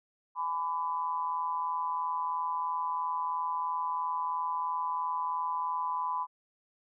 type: tone with amplitude modulation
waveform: sine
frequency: 1003 Hz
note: B5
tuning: 26 cents sharp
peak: -26 dBFS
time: 0.35-6.27 s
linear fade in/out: 50 ms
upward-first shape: sine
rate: 163 Hz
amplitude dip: 75%
effects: none